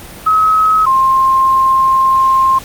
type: tone pair in turn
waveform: sine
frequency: 1279 / 1058.7 Hz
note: D#6 / C6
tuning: +47 / +20 cents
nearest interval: minor third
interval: 327 cents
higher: first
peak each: -7 dBFS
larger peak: neither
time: 0.26-0.86 / 0.86-2.59 s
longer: second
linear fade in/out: 10 ms
effects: pink hiss -32 dBFS RMS until 2.64 s + Opus 32 kbps